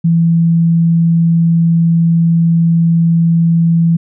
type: tone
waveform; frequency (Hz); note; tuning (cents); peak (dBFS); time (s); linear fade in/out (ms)
sine; 166.8; E3; +21; -7; 0.04-3.97; 10
effects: none